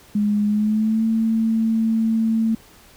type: tone with pitch glide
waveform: sine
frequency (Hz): 207.7 to 223.9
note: G#3 to A3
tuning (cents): 0 to +30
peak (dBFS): -16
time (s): 0.15-2.55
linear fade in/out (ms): 5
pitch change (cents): +130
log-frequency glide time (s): 0.46-1.05
effects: pink hiss -49 dBFS RMS until 2.96 s